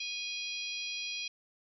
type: harmonic tone with a mistuned harmonic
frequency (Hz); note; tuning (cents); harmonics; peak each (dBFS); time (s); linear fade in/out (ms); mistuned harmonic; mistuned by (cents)
816; G#5; -31; 3 / 4 / 5 / 6 / 7; -39 / -41 / -43 / -45 / -46; 0-1.28; 5; 3; +21
effects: none